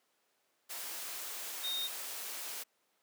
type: tone in noise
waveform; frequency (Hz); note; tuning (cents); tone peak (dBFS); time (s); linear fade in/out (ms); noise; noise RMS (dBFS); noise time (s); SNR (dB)
sine; 3700; A#7; -14; -34; 1.63-1.88; 20; white; -42; 0.69-2.64; +5
effects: pink hiss -75 dBFS RMS until 3.02 s + high-pass 400 Hz 12 dB/octave